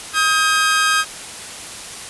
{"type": "tone pair together", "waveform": "sawtooth", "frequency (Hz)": [1262, 1603.9], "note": ["D#6", "G6"], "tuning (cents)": [24, 39], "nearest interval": "major third", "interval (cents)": 415, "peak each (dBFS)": -13, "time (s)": [0.13, 1.05], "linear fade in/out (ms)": 50, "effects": ["white hiss -32 dBFS RMS until 2.09 s", "resampled to 24000 Hz"]}